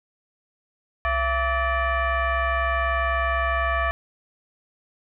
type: tone with frequency modulation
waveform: sine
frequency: 542 Hz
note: C#5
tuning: 39 cents flat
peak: -20 dBFS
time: 1.05-3.91 s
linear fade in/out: 0 ms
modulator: 607 Hz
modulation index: 2.5
effects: none